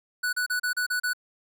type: tone bursts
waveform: square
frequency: 1480 Hz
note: F#6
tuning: in tune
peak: -25 dBFS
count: 7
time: 0.23-1.134 s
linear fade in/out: 10 ms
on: 100 ms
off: 34 ms
effects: none